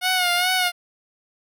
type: tone with vibrato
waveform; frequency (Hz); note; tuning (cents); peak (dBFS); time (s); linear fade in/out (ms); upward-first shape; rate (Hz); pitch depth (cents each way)
10% pulse; 723; F#5; -40; -10; 0.01-0.72; 50; sine; 2.4; 53
effects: none